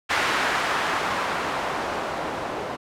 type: noise with low-pass filter sweep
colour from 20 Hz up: blue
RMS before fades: -26 dBFS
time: 0.09-2.77 s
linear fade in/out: 20 ms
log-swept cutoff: 1600 to 640 Hz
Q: 1
effects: none

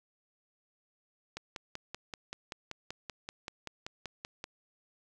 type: click train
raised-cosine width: 0.2 ms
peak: -22 dBFS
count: 17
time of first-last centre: 1.37-4.441 s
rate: 5.21 Hz
effects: none

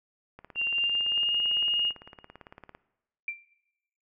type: click train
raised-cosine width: 0.5 ms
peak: -30 dBFS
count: 43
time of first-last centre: 0.39-2.75 s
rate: 17.8 Hz
type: tone with pitch glide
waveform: sine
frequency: 2778 to 2853 Hz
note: F7 to F7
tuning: -10 to +36 cents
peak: -24 dBFS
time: 0.55-1.93 s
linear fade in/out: 50 ms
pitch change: +46 cents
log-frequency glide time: 0.66-1.42 s
type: tone with exponential decay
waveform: sine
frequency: 2359 Hz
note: D7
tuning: 7 cents sharp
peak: -26 dBFS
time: 3.28-3.43 s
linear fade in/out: 2 ms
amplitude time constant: 31 ms
effects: noise-tail reverb RT60 0.9 s tail -18 dB re dry

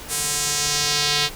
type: tone with band-pass filter sweep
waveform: square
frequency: 146.83 Hz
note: D3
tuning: in tune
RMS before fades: -22 dBFS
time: 0.08-1.3 s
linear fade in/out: 50 ms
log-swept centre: 9400 to 3900 Hz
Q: 1.7
effects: pink hiss -37 dBFS RMS until 1.35 s

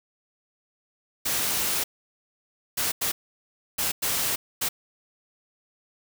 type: noise bursts at uneven times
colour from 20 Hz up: white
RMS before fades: -26 dBFS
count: 6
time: 1.25-1.84 / 2.77-2.92 / 3.01-3.12 / 3.78-3.92 / 4.02-4.36 / 4.61-4.69 s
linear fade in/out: 10 ms
effects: none

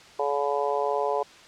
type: harmonic tone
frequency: 142.6 Hz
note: C#3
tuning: 49 cents sharp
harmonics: 3 / 4 / 5 / 6 / 7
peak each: -28 / -29 / -30 / -31 / -31 dBFS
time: 0.19-1.23 s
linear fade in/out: 5 ms
effects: white hiss -49 dBFS RMS until 1.47 s + low-pass 5000 Hz 12 dB/octave

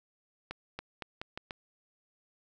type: accelerating click train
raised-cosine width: 0.3 ms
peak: -22 dBFS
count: 6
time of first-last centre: 0.51-1.508 s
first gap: 280 ms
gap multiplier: 0.83
effects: none

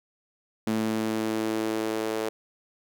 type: tone with high-pass filter sweep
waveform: sawtooth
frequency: 110 Hz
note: A2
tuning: in tune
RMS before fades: -28 dBFS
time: 0.67-2.29 s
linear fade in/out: 0 ms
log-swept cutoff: 230 to 430 Hz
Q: 2.8
effects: none

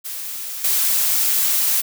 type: noise with level steps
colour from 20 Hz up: blue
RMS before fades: -29 / -18 dBFS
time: 0.04-1.82 s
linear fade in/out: 20 ms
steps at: 0.64 s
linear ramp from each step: 5 ms
effects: none

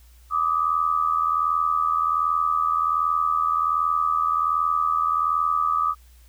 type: tone pair together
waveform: sine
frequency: 1173.7 / 1255 Hz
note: D6 / D#6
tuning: -1 / +15 cents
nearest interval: minor second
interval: 116 cents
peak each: -22 dBFS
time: 0.3-5.95 s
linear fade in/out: 50 ms
effects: added 60 Hz sine -48 dBFS peak until 6.28 s + white hiss -59 dBFS RMS until 6.28 s

